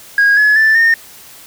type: tone with pitch steps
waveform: sine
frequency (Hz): 1639 / 1699.7 / 1762.7 / 1828.1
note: G#6 / G#6 / A6 / A#6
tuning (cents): -23 / +40 / +3 / -34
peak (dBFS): -5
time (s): 0.18-0.94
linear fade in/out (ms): 2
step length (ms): 190
effects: tanh soft clip ceiling -5 dBFS + white hiss -38 dBFS RMS until 1.46 s